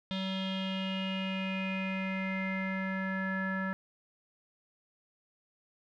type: tone with low-pass filter sweep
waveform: square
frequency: 190.3 Hz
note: F#3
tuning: 49 cents sharp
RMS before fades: -34 dBFS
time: 0.11-3.73 s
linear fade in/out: 0 ms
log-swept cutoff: 3500 to 1600 Hz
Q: 7.3
effects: none